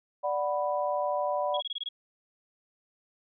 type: chord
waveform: sine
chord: B minor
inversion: first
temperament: equal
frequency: 587.3 / 740 / 987.8 Hz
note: D5 / F#5 / B5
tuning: 0 / 0 / 0 cents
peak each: -29 / -32 / -32 dBFS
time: 0.23-1.61 s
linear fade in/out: 20 ms
type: tone bursts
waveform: sine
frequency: 3322 Hz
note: G#7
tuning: in tune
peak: -31 dBFS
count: 7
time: 1.54-1.889 s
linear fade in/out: 5 ms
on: 31 ms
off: 22 ms
effects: none